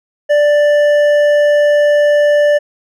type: tone with hard clipping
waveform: sine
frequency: 588 Hz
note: D5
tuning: 2 cents sharp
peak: -9 dBFS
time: 0.29-2.59 s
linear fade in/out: 20 ms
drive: 7 dB
effects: none